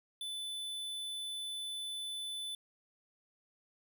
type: tone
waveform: square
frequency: 3500 Hz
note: A7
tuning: 10 cents flat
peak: -39 dBFS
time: 0.21-2.55 s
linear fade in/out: 2 ms
effects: none